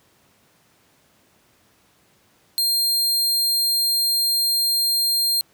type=tone; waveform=sawtooth; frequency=4200 Hz; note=C8; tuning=6 cents sharp; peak=-15 dBFS; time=2.58-5.41 s; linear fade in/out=0 ms; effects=pink hiss -59 dBFS RMS until 5.53 s + high-pass 100 Hz 12 dB/octave